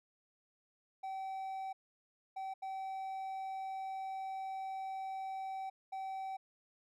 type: tone bursts at uneven times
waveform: triangle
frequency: 768 Hz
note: G5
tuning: 36 cents flat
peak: -37 dBFS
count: 4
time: 1.03-1.73 / 2.36-2.54 / 2.62-5.7 / 5.92-6.37 s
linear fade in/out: 10 ms
effects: none